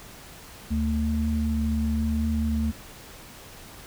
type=tone pair together; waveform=sine; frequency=74.89 / 223.7 Hz; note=D2 / A3; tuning=+34 / +29 cents; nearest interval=octave + perfect fifth; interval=1895 cents; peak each=-25 dBFS; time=0.7-2.72 s; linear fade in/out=20 ms; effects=pink hiss -45 dBFS RMS until 3.86 s